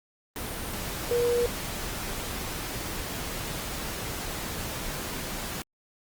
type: tone in noise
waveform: sine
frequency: 479.5 Hz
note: A#4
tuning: 49 cents sharp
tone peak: -22 dBFS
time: 1.11-1.46 s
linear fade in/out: 0 ms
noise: pink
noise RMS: -34 dBFS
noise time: 0.36-5.62 s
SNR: +9 dB
effects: Opus 32 kbps